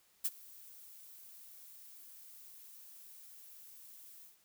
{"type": "noise with ADSR envelope", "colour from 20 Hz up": "violet", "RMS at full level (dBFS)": -31, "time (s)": [0.24, 4.38], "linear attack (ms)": 15, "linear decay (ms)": 38, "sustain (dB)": -24, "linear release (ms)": 150, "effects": ["white hiss -70 dBFS RMS until 4.44 s"]}